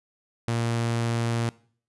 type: tone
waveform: sawtooth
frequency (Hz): 116.54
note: A#2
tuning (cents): 0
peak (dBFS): -20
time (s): 0.48-1.49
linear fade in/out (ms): 0
effects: noise-tail reverb RT60 0.5 s tail -21 dB re dry + resampled to 24000 Hz